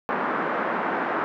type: band-pass noise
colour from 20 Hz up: white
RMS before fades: -26 dBFS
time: 0.09-1.24 s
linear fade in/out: 0 ms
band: 200 to 1500 Hz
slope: 24 dB/octave
effects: none